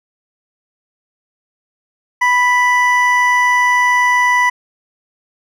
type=tone pair together; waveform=triangle; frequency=987 / 1975.4 Hz; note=B5 / B6; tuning=-1 / 0 cents; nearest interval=octave; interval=1201 cents; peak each=-11 dBFS; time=2.21-4.5 s; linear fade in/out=10 ms; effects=none